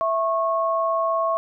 sine tone pair together, 659.3 / 1094.7 Hz, E5 / C#6, 0 / -22 cents, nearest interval major sixth, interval 878 cents, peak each -22 / -22 dBFS, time 0.01-1.37 s, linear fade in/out 0 ms, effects none

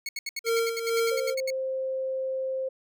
20% pulse tone bursts, 2200 Hz, C#7, 14 cents flat, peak -25 dBFS, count 15, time 0.06-1.503 s, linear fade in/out 2 ms, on 29 ms, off 72 ms
square tone with tremolo, 458.9 Hz, A#4, 27 cents flat, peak -23 dBFS, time 0.44-1.35 s, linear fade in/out 50 ms, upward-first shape sine, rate 2.2 Hz, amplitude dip 65%
sine tone, 526 Hz, C5, 9 cents sharp, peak -27 dBFS, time 1.11-2.69 s, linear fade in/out 10 ms
effects none

